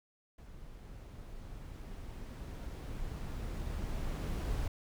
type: noise with level ramp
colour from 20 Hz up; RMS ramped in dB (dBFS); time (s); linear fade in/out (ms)
brown; -51 to -34; 0.38-4.68; 5
effects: none